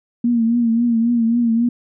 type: tone with vibrato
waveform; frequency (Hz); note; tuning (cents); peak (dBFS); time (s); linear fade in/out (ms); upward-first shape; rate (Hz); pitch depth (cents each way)
sine; 233.1; A#3; 0; -13; 0.24-1.69; 5; triangle; 3.7; 69
effects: none